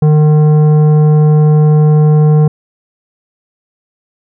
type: tone with tanh clipping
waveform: sine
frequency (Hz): 152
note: D#3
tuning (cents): -40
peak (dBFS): -6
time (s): 0.02-2.48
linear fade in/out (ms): 5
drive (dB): 11
effects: none